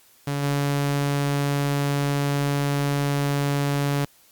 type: tone with level steps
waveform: sawtooth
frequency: 142.1 Hz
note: C#3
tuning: 43 cents sharp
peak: -20 / -17 dBFS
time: 0.27-4.05 s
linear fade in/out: 5 ms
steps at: 0.42 s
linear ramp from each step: 20 ms
effects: white hiss -56 dBFS RMS until 4.31 s + Opus 48 kbps